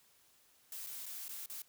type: noise with dropouts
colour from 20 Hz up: blue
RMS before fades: -45 dBFS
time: 0.72-1.62 s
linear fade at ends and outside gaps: 2 ms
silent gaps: 0.865-0.869 / 1.058-1.063 / 1.282-1.291 / 1.46-1.498 s
effects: white hiss -68 dBFS RMS until 1.68 s